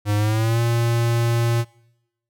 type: tone with pitch glide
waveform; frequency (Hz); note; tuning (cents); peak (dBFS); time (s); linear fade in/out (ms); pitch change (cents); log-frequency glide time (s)
square; 103.83 to 117.22; G#2 to A#2; 0 to +10; -18; 0.05-1.65; 50; +210; 0.16-0.6
effects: noise-tail reverb RT60 0.9 s tail -24 dB re dry